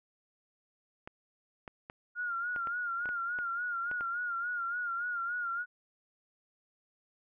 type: clicks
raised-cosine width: 0.5 ms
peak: -28 dBFS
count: 10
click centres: 1.075 / 1.678 / 1.899 / 2.562 / 2.672 / 3.057 / 3.09 / 3.388 / 3.914 / 4.009 s
type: tone with vibrato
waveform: sine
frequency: 1414 Hz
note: F6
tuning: 21 cents sharp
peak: -32 dBFS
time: 2.15-5.66 s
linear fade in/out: 50 ms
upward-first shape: sine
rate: 3.5 Hz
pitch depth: 65 cents each way
effects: none